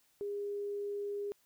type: tone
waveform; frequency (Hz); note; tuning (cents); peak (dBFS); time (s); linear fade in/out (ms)
sine; 406.9; G#4; -35; -35; 0.21-1.32; 0
effects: white hiss -71 dBFS RMS until 1.45 s